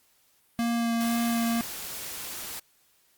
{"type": "tone with vibrato", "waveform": "square", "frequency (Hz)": 232.9, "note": "A#3", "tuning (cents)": -1, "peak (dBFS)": -25, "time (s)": [0.59, 1.61], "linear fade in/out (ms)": 0, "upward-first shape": "sine", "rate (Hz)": 2, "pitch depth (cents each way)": 11}
{"type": "noise", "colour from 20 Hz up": "white", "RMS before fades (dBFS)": -37, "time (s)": [1, 2.6], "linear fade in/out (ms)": 10}
{"effects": ["white hiss -65 dBFS RMS until 3.17 s", "Opus 48 kbps"]}